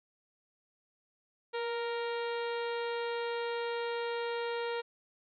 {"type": "harmonic tone with a mistuned harmonic", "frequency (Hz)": 466.2, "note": "A#4", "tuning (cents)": 0, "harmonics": [1, 2, 3, 4, 5, 6, 7, 8, 9], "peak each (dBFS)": [-34, -40, -44, -46, -48, -50, -51, -52, -53], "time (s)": [1.53, 4.82], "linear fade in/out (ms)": 20, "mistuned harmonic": 1, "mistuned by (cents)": 23, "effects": []}